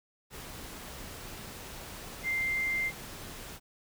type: tone in noise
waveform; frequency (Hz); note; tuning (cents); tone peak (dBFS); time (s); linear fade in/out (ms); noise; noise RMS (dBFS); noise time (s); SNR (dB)
sine; 2093; C7; 0; -28; 2.23-2.92; 50; pink; -44; 0.3-3.6; +13
effects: none